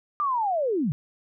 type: linear sweep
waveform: sine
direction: down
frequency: 1209 to 127.5 Hz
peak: -22 dBFS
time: 0.2-0.92 s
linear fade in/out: 0 ms
effects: none